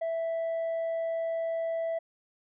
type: tone with tanh clipping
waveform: sine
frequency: 659.3 Hz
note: E5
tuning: in tune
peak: -29 dBFS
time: 0.01-1.99 s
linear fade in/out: 10 ms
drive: 2 dB
effects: none